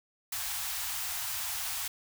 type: band-stop noise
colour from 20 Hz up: white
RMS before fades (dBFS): -35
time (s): 0.32-1.88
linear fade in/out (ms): 5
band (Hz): 120 to 680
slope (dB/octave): 96
effects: none